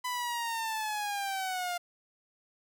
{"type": "linear sweep", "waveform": "sawtooth", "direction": "down", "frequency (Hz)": [1003, 698.5], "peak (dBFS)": -28, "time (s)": [0.04, 1.78], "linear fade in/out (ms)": 10, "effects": []}